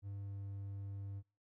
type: tone with pitch glide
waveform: triangle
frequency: 99.8 to 99.17 Hz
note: G2 to G2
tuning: +32 to +21 cents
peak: -40 dBFS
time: 0.02-1.23 s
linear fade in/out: 50 ms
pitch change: -11 cents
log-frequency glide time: 0.17-0.38 s
effects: noise-tail reverb RT60 0.3 s tail -26 dB re dry